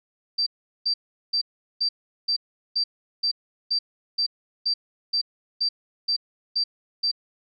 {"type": "tone bursts", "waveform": "sine", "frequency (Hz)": 4681, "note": "D8", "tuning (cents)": -7, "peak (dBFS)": -20, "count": 15, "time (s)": [0.38, 7.115], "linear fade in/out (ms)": 10, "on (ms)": 85, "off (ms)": 390, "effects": []}